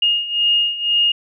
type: beating tone pair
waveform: sine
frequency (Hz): 2846 / 2848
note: F7 / F7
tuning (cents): +32 / +33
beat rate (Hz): 2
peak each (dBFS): -20 / -16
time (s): 0.02-1.12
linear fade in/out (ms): 5
effects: none